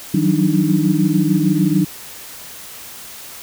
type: tone cluster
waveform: sine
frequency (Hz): 158 / 182.7 / 189.4 / 293.5 / 313.1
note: D#3 / F#3 / F#3 / D4 / D#4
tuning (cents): +27 / -22 / +41 / -1 / +11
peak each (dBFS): -19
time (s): 0.14-1.85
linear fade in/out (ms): 5
effects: white hiss -35 dBFS RMS until 3.42 s